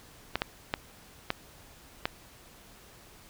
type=clicks; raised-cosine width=0.3 ms; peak=-11 dBFS; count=5; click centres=0.356 / 0.419 / 0.739 / 1.304 / 2.055 s; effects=pink hiss -54 dBFS RMS until 3.29 s